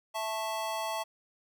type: chord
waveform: square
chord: A major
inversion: second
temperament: just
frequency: 660 / 880 / 1100 Hz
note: E5 / A5 / C#6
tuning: +2 / 0 / -14 cents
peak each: -37 / -36 / -40 dBFS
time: 0.14-1.04 s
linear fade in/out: 20 ms
effects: none